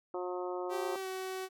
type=harmonic tone; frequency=180 Hz; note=F#3; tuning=47 cents flat; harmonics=2 / 3 / 4 / 5 / 6 / 7; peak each=-37 / -41 / -43 / -45 / -47 / -48 dBFS; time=0.14-0.96 s; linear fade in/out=2 ms
type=tone with pitch glide; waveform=sawtooth; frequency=388.7 to 376.5 Hz; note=G4 to F#4; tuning=-15 to +30 cents; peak=-33 dBFS; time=0.69-1.49 s; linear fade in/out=50 ms; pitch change=-55 cents; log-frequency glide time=0.95-1.07 s
effects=none